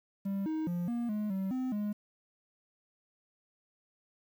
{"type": "tone with pitch steps", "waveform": "triangle", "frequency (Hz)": [196.7, 314.7, 174.6, 237.2, 210.9, 191.8, 257, 208], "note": ["G3", "D#4", "F3", "A#3", "G#3", "G3", "C4", "G#3"], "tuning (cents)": [6, 20, 0, 30, 27, -37, -31, 3], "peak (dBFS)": -29, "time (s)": [0.25, 1.93], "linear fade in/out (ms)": 10, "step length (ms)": 210, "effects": ["10-bit"]}